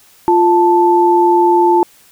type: tone pair together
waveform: sine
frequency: 349.2 / 879.9 Hz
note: F4 / A5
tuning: 0 / 0 cents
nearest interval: octave + major third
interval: 1600 cents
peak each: -10 dBFS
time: 0.28-1.83 s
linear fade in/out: 0 ms
effects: white hiss -47 dBFS RMS until 2.11 s